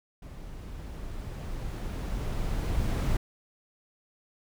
brown noise with level ramp, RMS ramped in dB -43 to -26 dBFS, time 0.22-3.17 s, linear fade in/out 5 ms, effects none

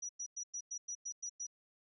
sine tone bursts, 5840 Hz, F#8, 24 cents flat, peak -39 dBFS, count 9, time 0.02-1.468 s, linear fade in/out 10 ms, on 72 ms, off 100 ms, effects none

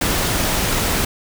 pink noise, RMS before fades -19 dBFS, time 0.01-1.05 s, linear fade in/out 5 ms, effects none

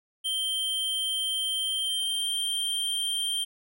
square tone with pitch glide, 3136 to 3163 Hz, G7 to G7, 0 to +15 cents, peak -27 dBFS, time 0.24-3.45 s, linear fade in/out 20 ms, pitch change +15 cents, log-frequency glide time 1.6-2.27 s, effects none

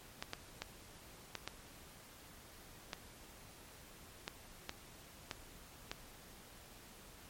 clicks, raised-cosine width 0.2 ms, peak -22 dBFS, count 10, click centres 0.225 / 0.334 / 0.62 / 1.353 / 1.476 / 2.932 / 4.279 / 4.694 / 5.312 / 5.915 s, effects pink hiss -57 dBFS RMS until 7.29 s + MP3 64 kbps

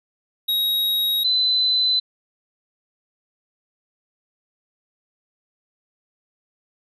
square / sine tone pair in turn, 3798 / 4024 Hz, A#7 / B7, +32 / +32 cents, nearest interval minor second, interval 100 cents, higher second, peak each -19 / -16 dBFS, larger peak second, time 0.48-1.24 / 1.24-2 s, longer neither, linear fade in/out 10 ms, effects resampled to 32000 Hz

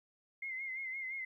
sine tone with vibrato, 2100 Hz, C7, 6 cents sharp, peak -38 dBFS, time 0.42-1.25 s, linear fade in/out 5 ms, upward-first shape sine, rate 5.8 Hz, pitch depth 54 cents each way, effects 13-bit

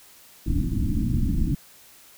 pink low-pass noise, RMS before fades -23 dBFS, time 0.46-1.55 s, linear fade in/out 5 ms, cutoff 320 Hz, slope 96 dB/octave, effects white hiss -51 dBFS RMS until 2.17 s

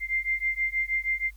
sine beating tone pair, 2093 / 2099.3 Hz, C7 / C7, 0 / +5 cents, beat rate 6.3 Hz, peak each -28 / -28 dBFS, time 0-1.31 s, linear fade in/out 50 ms, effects added 50 Hz sine -45 dBFS peak until 1.36 s + white hiss -63 dBFS RMS until 1.36 s

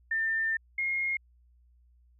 sine tone pair in turn, 1796 / 2144 Hz, A6 / C7, +35 / +42 cents, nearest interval minor third, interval 307 cents, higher second, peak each -26 / -27 dBFS, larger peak first, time 0.11-0.57 / 0.78-1.17 s, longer first, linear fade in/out 5 ms, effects added 60 Hz sine -59 dBFS peak until 2.19 s

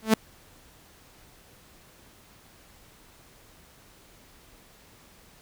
sawtooth tone with exponential growth, 220 Hz, A3, in tune, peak -10 dBFS, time 0.02-0.14 s, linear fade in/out 5 ms, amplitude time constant 26 ms, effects pink hiss -55 dBFS RMS until 5.41 s

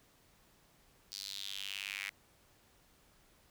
square tone with high-pass filter sweep, 49.44 Hz, G1, 15 cents sharp, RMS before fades -43 dBFS, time 1.12-2.1 s, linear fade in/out 0 ms, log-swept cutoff 4700 to 2100 Hz, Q 4.4, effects pink hiss -67 dBFS RMS until 3.5 s

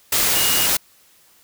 sine tone in noise, 2871 Hz, F7, 47 cents sharp, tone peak -24 dBFS, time 0.35-0.66 s, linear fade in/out 5 ms, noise white, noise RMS -18 dBFS, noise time 0.12-0.77 s, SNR -9 dB, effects white hiss -54 dBFS RMS until 1.43 s

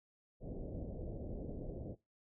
pink low-pass noise, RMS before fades -44 dBFS, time 0.4-1.96 s, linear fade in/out 50 ms, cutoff 620 Hz, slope 48 dB/octave, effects noise-tail reverb RT60 0.2 s tail -18 dB re dry

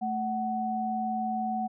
sine tone pair together, 220 / 746.4 Hz, A3 / F#5, 0 / +15 cents, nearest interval octave + major sixth, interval 2115 cents, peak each -32 / -29 dBFS, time 0.01-1.68 s, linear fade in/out 20 ms, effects none

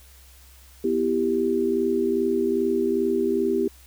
sine chord, E minor, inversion second, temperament equal, 246.9 / 329.6 / 392 Hz, B3 / E4 / G4, 0 / 0 / 0 cents, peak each -26 / -26 / -22 dBFS, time 0.84-3.68 s, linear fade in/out 5 ms, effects added 65 Hz sine -49 dBFS peak until 3.86 s + white hiss -53 dBFS RMS until 3.86 s

